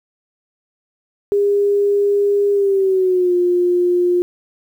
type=tone with pitch glide; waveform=sine; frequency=405.2 to 354.8 Hz; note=G#4 to F4; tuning=-43 to +27 cents; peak=-12 dBFS; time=1.32-4.22 s; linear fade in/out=0 ms; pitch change=-230 cents; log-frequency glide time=2.52-3.34 s; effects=8-bit